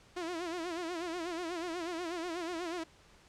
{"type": "tone with vibrato", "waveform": "sawtooth", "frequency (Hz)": 342.2, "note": "F4", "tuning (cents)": -35, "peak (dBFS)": -32, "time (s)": [0.16, 2.84], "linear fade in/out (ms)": 10, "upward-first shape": "sine", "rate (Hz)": 8.2, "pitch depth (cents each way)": 110, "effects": ["pink hiss -61 dBFS RMS until 3.28 s", "low-pass 7000 Hz 12 dB/octave"]}